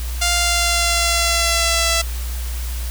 5% pulse tone with pitch glide, 698.5 to 667 Hz, F5 to E5, 0 to +20 cents, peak -4 dBFS, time 0.21-2.02 s, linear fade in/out 10 ms, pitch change -80 cents, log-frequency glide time 0.33-1.9 s, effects added 60 Hz sine -22 dBFS peak until 2.9 s + white hiss -34 dBFS RMS until 2.9 s

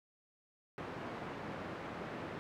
pink band-pass noise, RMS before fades -44 dBFS, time 0.78-2.39 s, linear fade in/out 0 ms, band 150 to 1700 Hz, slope 12 dB/octave, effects none

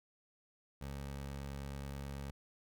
20% pulse tone, 69.3 Hz, C#2, in tune, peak -37 dBFS, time 0.81-2.31 s, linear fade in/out 5 ms, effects none

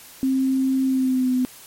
sine tone with pitch glide, 264.5 to 253.4 Hz, C4 to B3, +19 to +45 cents, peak -17 dBFS, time 0.23-1.45 s, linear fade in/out 0 ms, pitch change -74 cents, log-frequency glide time 0.85-1.33 s, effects white hiss -44 dBFS RMS until 1.66 s + MP3 64 kbps

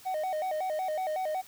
triangle tone with vibrato, 680 Hz, F5, 46 cents flat, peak -27 dBFS, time 0.05-1.42 s, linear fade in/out 20 ms, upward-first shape square, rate 5.4 Hz, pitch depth 170 cents each way, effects white hiss -53 dBFS RMS until 1.47 s

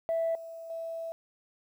sine tone with level steps, 659.3 Hz, E5, in tune, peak -25 / -40 / -34 dBFS, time 0.09-1.12 s, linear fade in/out 0 ms, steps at 0.35 / 0.7 s, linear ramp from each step 2 ms, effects tanh soft clip ceiling -23 dBFS + 10-bit

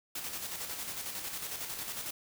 white noise with tremolo, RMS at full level -38 dBFS, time 0.15-2.11 s, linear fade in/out 5 ms, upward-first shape square, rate 11 Hz, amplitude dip 40%, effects none

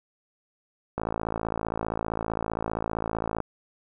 click train, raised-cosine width 1 ms, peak -14 dBFS, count 135, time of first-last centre 0.98-3.403 s, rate 55.3 Hz, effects none

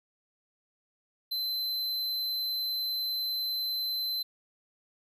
square tone, 4065 Hz, B7, 49 cents sharp, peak -30 dBFS, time 1.31-4.23 s, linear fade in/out 10 ms, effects none

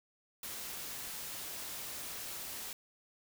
white noise, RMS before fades -43 dBFS, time 0.43-2.73 s, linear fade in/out 2 ms, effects none

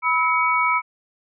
sine tone cluster, 989 / 1294 / 2249 Hz, B5 / E6 / C#7, +2 / -32 / +24 cents, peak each -21 dBFS, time 0.02-0.82 s, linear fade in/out 50 ms, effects none

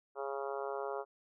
harmonic tone, 138 Hz, C#3, 7 cents flat, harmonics 3 / 4 / 5 / 6 / 7 / 8 / 9 / 10, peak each -40 / -42 / -44 / -46 / -47 / -48 / -49 / -50 dBFS, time 0.15-1.05 s, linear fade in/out 50 ms, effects none

